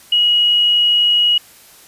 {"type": "tone", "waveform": "sine", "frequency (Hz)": 2902, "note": "F#7", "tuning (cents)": -34, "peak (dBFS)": -10, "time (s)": [0.12, 1.38], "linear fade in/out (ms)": 5, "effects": ["white hiss -44 dBFS RMS until 1.87 s", "resampled to 32000 Hz"]}